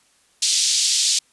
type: band-pass noise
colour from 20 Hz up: pink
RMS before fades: -19 dBFS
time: 0.42-1.19 s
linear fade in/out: 5 ms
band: 3800 to 8100 Hz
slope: 24 dB/octave
effects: white hiss -59 dBFS RMS until 1.32 s + resampled to 24000 Hz